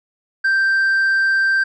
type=tone with tanh clipping; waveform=triangle; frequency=1569 Hz; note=G6; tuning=1 cent sharp; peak=-14 dBFS; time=0.44-1.64 s; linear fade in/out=10 ms; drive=7 dB; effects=none